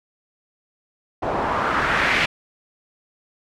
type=noise with low-pass filter sweep; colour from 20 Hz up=white; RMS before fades=-21 dBFS; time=1.22-2.26 s; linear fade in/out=10 ms; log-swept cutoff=770 to 2400 Hz; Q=2; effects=none